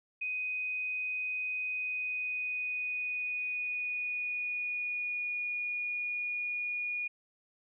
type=tone with pitch glide; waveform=sine; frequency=2500 to 2446 Hz; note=D#7 to D#7; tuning=+8 to -30 cents; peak=-32 dBFS; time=0.21-7.08 s; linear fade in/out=10 ms; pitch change=-38 cents; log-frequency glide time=1.7-5.55 s; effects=none